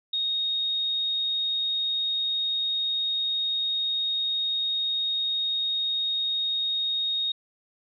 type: tone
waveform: sine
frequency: 3729 Hz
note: A#7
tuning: in tune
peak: -24 dBFS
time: 0.13-7.32 s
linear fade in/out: 5 ms
effects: none